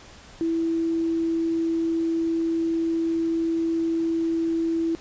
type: tone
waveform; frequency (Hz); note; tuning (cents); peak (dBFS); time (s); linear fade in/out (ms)
sine; 329.6; E4; 0; -21; 0.41-4.95; 0
effects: pink hiss -47 dBFS RMS until 5 s + resampled to 16000 Hz